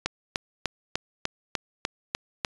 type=click train; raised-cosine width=0.2 ms; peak=-8 dBFS; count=9; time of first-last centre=0.06-2.448 s; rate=3.35 Hz; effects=resampled to 22050 Hz